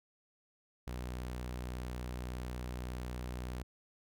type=tone; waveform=sawtooth; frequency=61.74 Hz; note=B1; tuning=in tune; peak=-35 dBFS; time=0.87-3.63 s; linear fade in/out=5 ms; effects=none